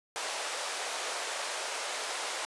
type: band-pass noise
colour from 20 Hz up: pink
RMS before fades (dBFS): -36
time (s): 0.16-2.45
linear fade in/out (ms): 0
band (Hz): 510 to 10000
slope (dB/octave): 24
effects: resampled to 24000 Hz